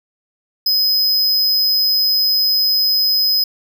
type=tone; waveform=square; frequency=5050 Hz; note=D#8; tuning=25 cents sharp; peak=-13 dBFS; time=0.66-3.44 s; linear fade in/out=5 ms; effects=none